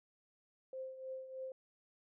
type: tone with tremolo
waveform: sine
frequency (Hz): 523.3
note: C5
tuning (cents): 0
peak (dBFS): -40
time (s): 0.73-1.52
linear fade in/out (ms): 2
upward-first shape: triangle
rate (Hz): 3.2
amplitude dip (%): 70
effects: none